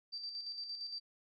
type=tone with tremolo; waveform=sine; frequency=4668 Hz; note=D8; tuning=11 cents flat; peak=-39 dBFS; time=0.12-1 s; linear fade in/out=20 ms; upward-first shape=square; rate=8.7 Hz; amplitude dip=45%; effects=none